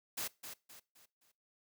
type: noise with echo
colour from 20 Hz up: white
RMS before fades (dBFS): -39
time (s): 0.17-0.28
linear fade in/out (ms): 10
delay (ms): 260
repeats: 4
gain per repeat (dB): -8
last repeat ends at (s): 1.32
effects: noise-tail reverb RT60 0.3 s tail -22 dB re dry + high-pass 100 Hz 12 dB/octave